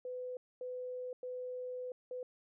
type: tone bursts at uneven times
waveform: sine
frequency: 502 Hz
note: B4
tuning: 28 cents sharp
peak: -39 dBFS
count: 4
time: 0.05-0.37 / 0.61-1.13 / 1.23-1.92 / 2.11-2.23 s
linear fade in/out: 2 ms
effects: none